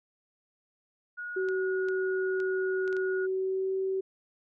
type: tone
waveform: sine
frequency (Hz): 1448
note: F#6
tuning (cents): -38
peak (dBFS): -35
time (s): 1.17-3.27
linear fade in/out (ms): 20
type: tone with pitch glide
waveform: sine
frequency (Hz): 377.3 to 382.1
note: F#4 to G4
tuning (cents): +34 to -44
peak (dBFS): -27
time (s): 1.36-4.01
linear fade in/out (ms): 10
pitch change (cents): +22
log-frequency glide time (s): 3.26-3.75
type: clicks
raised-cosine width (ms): 0.2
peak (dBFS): -30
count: 6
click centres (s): 1.487 / 1.886 / 2.402 / 2.878 / 2.928 / 2.967
effects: none